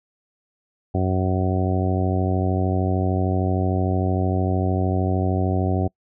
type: harmonic tone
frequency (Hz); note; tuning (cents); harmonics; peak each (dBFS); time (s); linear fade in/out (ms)
93.2; F#2; +13; 1 / 2 / 3 / 4 / 5 / 6 / 7 / 8; -21 / -26 / -27 / -28 / -34 / -34 / -31 / -30; 0.94-5.88; 10
effects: noise-tail reverb RT60 0.1 s tail -26 dB re dry